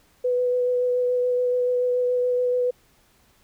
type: tone with vibrato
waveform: sine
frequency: 495.8 Hz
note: B4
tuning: 7 cents sharp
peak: -19 dBFS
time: 0.24-2.71 s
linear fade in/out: 10 ms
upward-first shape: sine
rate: 7 Hz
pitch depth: 12 cents each way
effects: pink hiss -60 dBFS RMS until 3.43 s